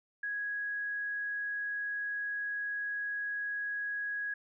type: tone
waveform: sine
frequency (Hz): 1661.2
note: G#6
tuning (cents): 0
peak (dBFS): -33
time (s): 0.23-4.34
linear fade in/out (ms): 5
effects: none